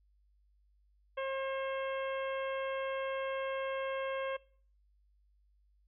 harmonic tone, 536 Hz, C5, 42 cents sharp, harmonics 1 / 2 / 3 / 4 / 5 / 6, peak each -35 / -41 / -45 / -47 / -49 / -51 dBFS, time 1.17-4.37 s, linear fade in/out 10 ms, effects noise-tail reverb RT60 0.5 s tail -23 dB re dry + added 50 Hz sine -66 dBFS peak until 5.87 s

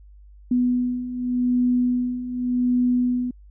sine beating tone pair, 246.9 / 247.76 Hz, B3 / B3, 0 / +6 cents, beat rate 0.86 Hz, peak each -25 / -20 dBFS, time 0.51-3.31 s, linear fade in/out 5 ms, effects added 50 Hz sine -44 dBFS peak until 3.5 s

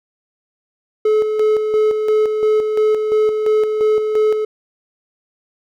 triangle tone with tremolo, 429.9 Hz, A4, 40 cents flat, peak -9 dBFS, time 1.05-4.45 s, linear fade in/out 5 ms, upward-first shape square, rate 2.9 Hz, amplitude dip 45%, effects none

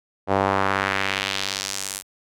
sawtooth tone with band-pass filter sweep, 97.4 Hz, G2, 11 cents flat, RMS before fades -24 dBFS, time 0.27-2.03 s, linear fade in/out 50 ms, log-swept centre 670 to 10000 Hz, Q 1.4, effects none

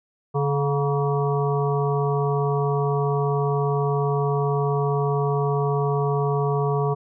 harmonic tone with a mistuned harmonic, 142.4 Hz, C#3, 47 cents sharp, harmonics 1 / 3 / 5 / 7 / 8, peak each -22 / -24 / -30 / -31 / -31 dBFS, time 0.34-6.95 s, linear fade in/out 20 ms, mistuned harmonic 7, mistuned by -75 cents, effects none

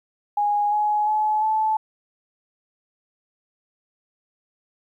sine tone with pitch steps, 826 / 840.4 / 855.1 / 870.1 Hz, G#5 / G#5 / A5 / A5, -10 / +20 / -50 / -20 cents, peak -18 dBFS, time 0.37-1.77 s, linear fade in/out 5 ms, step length 350 ms, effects 10-bit

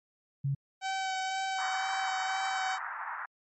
sine tone, 138.59 Hz, C#3, in tune, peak -27 dBFS, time 0.44-0.55 s, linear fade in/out 10 ms
sawtooth tone with vibrato, 763 Hz, G5, 47 cents flat, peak -27 dBFS, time 0.81-2.79 s, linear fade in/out 50 ms, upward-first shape sine, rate 2 Hz, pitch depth 13 cents each way
pink band-pass noise, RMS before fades -38 dBFS, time 1.58-3.26 s, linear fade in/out 10 ms, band 860 to 1800 Hz, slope 48 dB/octave
effects MP3 32 kbps

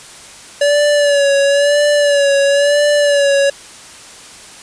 square tone with vibrato, 572 Hz, D5, 46 cents flat, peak -10 dBFS, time 0.61-3.5 s, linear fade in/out 5 ms, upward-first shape sine, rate 0.99 Hz, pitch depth 45 cents each way, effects white hiss -36 dBFS RMS until 4.62 s + resampled to 22050 Hz

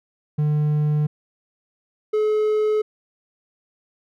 triangle tone pair in turn, 150 / 427.7 Hz, D3 / A4, +37 / -49 cents, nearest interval octave + tritone, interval 1814 cents, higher second, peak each -15 dBFS, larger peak neither, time 0.38-1.07 / 2.13-2.82 s, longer neither, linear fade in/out 10 ms, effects none

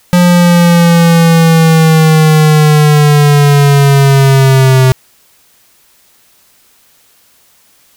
square linear sweep, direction down, 177.7 to 129.4 Hz, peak -4 dBFS, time 0.13-4.92 s, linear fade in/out 0 ms, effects white hiss -48 dBFS RMS until 7.96 s

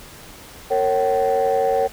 sine tone cluster, 458.7 / 550 / 763 Hz, A#4 / C#5 / G5, -28 / -14 / -47 cents, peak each -19 dBFS, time 0.7-1.88 s, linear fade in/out 20 ms, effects tanh soft clip ceiling -11 dBFS + pink hiss -41 dBFS RMS until 1.92 s

